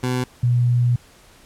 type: tone pair in turn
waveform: 20% pulse / sine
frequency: 126.1 / 121.65 Hz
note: B2 / B2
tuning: +36 / -26 cents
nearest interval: minor second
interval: 62 cents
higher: first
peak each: -15 / -14 dBFS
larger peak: second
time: 0.03-0.24 / 0.43-0.96 s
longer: second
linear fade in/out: 5 ms
effects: pink hiss -50 dBFS RMS until 1.45 s + low-pass 12000 Hz 12 dB/octave